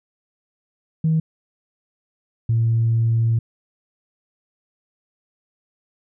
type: tone pair in turn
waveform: sine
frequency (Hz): 159.5 / 114.44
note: D#3 / A#2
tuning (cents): +43 / -31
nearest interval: tritone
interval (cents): 574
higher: first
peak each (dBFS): -14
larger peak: neither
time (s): 1.04-1.2 / 2.49-3.39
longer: second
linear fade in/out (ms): 5
effects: tanh soft clip ceiling -11 dBFS